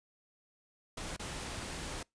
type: noise with dropouts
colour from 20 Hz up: pink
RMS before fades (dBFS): -41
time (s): 0.97-2.03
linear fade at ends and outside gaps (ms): 5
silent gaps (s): 1.165-1.194
effects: noise-tail reverb RT60 0.2 s tail -26 dB re dry + resampled to 22050 Hz